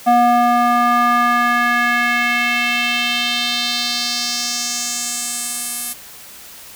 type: tone with band-pass filter sweep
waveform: square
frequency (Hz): 240.6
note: B3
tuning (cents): -45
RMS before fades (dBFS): -17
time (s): 0.06-5.94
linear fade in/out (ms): 20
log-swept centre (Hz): 760 to 11000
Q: 2.5
effects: white hiss -38 dBFS RMS until 6.75 s